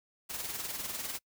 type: noise with tremolo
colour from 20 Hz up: white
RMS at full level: -36 dBFS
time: 0.29-1.19 s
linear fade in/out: 20 ms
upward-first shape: sine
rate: 20 Hz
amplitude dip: 55%
effects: noise-tail reverb RT60 0.1 s tail -25 dB re dry